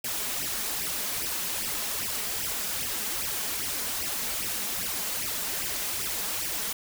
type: noise with flanger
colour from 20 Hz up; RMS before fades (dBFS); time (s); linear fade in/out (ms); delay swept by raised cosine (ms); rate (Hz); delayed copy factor
white; -31; 0.04-6.73; 5; 0.36 to 4.86; 2.5; +0.75
effects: none